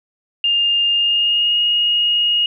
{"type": "tone with pitch glide", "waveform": "sine", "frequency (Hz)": [2813, 2869], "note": ["F7", "F7"], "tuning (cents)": [12, 46], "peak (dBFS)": -13, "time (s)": [0.44, 2.46], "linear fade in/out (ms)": 2, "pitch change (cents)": 34, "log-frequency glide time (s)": [0.91, 1.59], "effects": []}